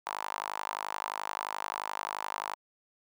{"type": "tone with high-pass filter", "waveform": "sawtooth", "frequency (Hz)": 51.5, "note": "G#1", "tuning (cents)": -14, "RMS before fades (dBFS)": -37, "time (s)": [0.06, 2.55], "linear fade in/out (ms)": 10, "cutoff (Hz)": 940, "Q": 4.3, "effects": []}